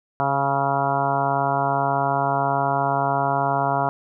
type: harmonic tone with a mistuned harmonic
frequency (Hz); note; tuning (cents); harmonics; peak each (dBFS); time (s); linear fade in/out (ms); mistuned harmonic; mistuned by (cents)
138.59; C#3; 0; 1 / 2 / 3 / 4 / 5 / 6 / 7 / 8 / 9 / 10; -28 / -32 / -32 / -32 / -23 / -27 / -25 / -31 / -32 / -31; 0.2-3.89; 0; 9; +24
effects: none